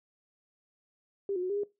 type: tone with pitch steps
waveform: sine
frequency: 397 / 359.2 / 368.1 / 404.3 / 409.6 Hz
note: G4 / F4 / F#4 / G#4 / G#4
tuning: +22 / +49 / -9 / -46 / -24 cents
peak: -29 dBFS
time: 1.29-1.635 s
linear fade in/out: 2 ms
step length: 69 ms
effects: noise-tail reverb RT60 0.2 s tail -19 dB re dry